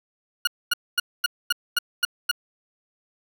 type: tone bursts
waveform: 20% pulse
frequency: 1438 Hz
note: F#6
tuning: 50 cents flat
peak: -13 dBFS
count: 8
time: 0.45-2.314 s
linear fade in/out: 5 ms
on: 23 ms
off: 240 ms
effects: none